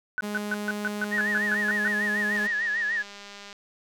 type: tone bursts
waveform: sine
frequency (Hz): 1497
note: F#6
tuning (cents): +20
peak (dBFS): -24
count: 11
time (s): 0.18-1.877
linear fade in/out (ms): 0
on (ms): 27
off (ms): 140
type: tone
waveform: sawtooth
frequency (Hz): 207.7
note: G#3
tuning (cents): 0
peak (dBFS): -26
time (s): 0.22-2.48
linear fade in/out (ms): 20
type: tone with vibrato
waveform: sine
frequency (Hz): 1785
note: A6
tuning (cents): +24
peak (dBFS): -24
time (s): 1.11-3.03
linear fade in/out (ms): 20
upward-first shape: sine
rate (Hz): 6.7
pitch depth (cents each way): 110
type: click train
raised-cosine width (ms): 0.2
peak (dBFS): -26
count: 239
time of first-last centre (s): 2.35-3.528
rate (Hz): 202
effects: none